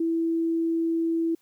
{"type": "tone", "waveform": "sine", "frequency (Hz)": 330, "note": "E4", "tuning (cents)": 2, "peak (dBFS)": -22, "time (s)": [0, 1.35], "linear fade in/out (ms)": 5, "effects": ["white hiss -67 dBFS RMS until 1.41 s"]}